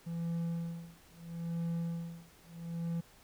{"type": "tone with tremolo", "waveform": "triangle", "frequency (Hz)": 168.1, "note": "E3", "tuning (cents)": 34, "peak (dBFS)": -30, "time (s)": [0.06, 3.01], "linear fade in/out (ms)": 10, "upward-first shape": "sine", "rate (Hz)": 0.76, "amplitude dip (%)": 100, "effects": ["pink hiss -61 dBFS RMS until 3.23 s"]}